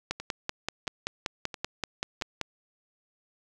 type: two click trains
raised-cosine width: 0.2 ms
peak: -12 / -20 dBFS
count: 13 / 4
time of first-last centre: 0.11-2.413 / 0.2-2.213 s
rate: 5.21 / 1.49 Hz
effects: none